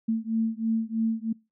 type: beating tone pair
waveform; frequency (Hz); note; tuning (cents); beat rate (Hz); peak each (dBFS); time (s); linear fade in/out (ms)
sine; 222.9 / 226; A3 / A3; +23 / +47; 3.1; -27; 0.08-1.33; 10
effects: noise-tail reverb RT60 0.3 s tail -26 dB re dry